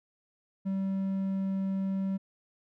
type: tone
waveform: triangle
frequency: 192.9 Hz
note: G3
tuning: 28 cents flat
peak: -26 dBFS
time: 0.65-2.18 s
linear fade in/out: 20 ms
effects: none